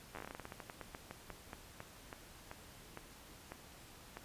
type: slowing click train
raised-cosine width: 0.5 ms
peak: -30 dBFS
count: 26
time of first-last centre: 0.15-4.17 s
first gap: 10 ms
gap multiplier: 1.19
effects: pink hiss -57 dBFS RMS until 4.24 s + resampled to 32000 Hz